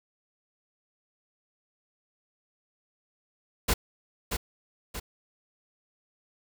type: noise with echo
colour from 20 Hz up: pink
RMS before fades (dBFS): -24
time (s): 3.68-3.74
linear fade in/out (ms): 10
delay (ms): 630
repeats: 2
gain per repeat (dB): -6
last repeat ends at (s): 5
effects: none